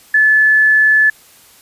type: tone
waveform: sine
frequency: 1731 Hz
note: A6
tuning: 29 cents flat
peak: -7 dBFS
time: 0.14-1.1 s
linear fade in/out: 5 ms
effects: white hiss -45 dBFS RMS until 1.61 s + resampled to 32000 Hz